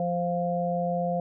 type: harmonic tone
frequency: 174.61 Hz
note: F3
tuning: in tune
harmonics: 1 / 3 / 4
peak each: -29 / -29 / -29 dBFS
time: 0-1.2 s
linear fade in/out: 2 ms
effects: none